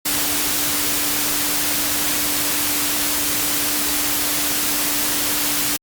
sine tone in noise, 293.7 Hz, D4, in tune, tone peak -31 dBFS, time 0.05-5.77 s, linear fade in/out 10 ms, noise white, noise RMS -20 dBFS, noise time 0.05-5.77 s, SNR -14 dB, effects Opus 48 kbps

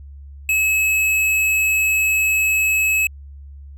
sine tone with hard clipping, 2580 Hz, E7, 38 cents flat, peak -16 dBFS, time 0.49-3.07 s, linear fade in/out 2 ms, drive 15 dB, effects added 70 Hz sine -35 dBFS peak until 3.77 s

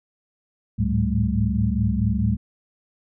sine tone cluster, 70.9 / 105.6 / 110.3 / 191.1 / 214.3 Hz, C#2 / G#2 / A2 / G3 / A3, +40 / +29 / +5 / -44 / -45 cents, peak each -25 dBFS, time 0.78-2.37 s, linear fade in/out 20 ms, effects none

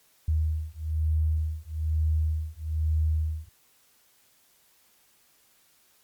sine beating tone pair, 77.78 / 78.88 Hz, D#2 / D#2, 0 / +24 cents, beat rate 1.1 Hz, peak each -27 dBFS, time 0.28-3.49 s, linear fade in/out 5 ms, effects white hiss -63 dBFS RMS until 6.03 s + Opus 48 kbps

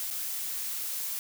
blue noise with dropouts, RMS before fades -34 dBFS, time 0-1.19 s, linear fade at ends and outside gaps 0 ms, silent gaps 0.103-0.11 s, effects none

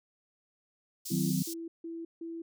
pink high-pass noise, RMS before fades -40 dBFS, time 1.05-1.54 s, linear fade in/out 10 ms, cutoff 4600 Hz, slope 24 dB/octave
sine tone bursts, 331.9 Hz, E4, 12 cents sharp, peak -37 dBFS, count 4, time 1.1-2.42 s, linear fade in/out 5 ms, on 210 ms, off 160 ms
sine chord, C diminished, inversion first, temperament equal with one note detuned, 155.56 / 185 / 256.1 Hz, Eb3 / Gb3 / C4, 0 / 0 / -37 cents, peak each -32 / -30 / -33 dBFS, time 1.11-1.43 s, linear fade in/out 10 ms
effects none

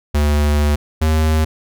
square tone pair in turn, 73.9 / 78.38 Hz, D2 / D#2, +11 / +13 cents, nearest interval minor second, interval 102 cents, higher second, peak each -13 dBFS, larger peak neither, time 0.14-0.76 / 1.01-1.45 s, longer first, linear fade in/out 10 ms, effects none

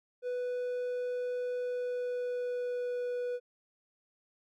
triangle tone with pitch glide, 494.8 to 490.8 Hz, B4 to B4, +3 to -11 cents, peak -30 dBFS, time 0.22-3.4 s, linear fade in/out 50 ms, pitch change -14 cents, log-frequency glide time 1.56-3.06 s, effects none

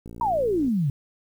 click train, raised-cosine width 3 ms, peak -27 dBFS, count 37, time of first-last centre 0.06-0.682 s, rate 57.9 Hz
sine exponential sweep, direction down, 976 to 130.81 Hz, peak -20 dBFS, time 0.21-0.9 s, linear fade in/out 2 ms
effects 9-bit

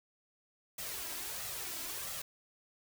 white noise with flanger, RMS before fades -41 dBFS, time 0.78-2.22 s, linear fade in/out 5 ms, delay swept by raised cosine 1.5 to 3.1 ms, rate 1.5 Hz, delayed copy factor +0.55, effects none

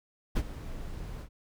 brown noise with ADSR envelope, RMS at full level -24 dBFS, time 0.35-1.29 s, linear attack 18 ms, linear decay 52 ms, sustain -15 dB, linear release 76 ms, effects none

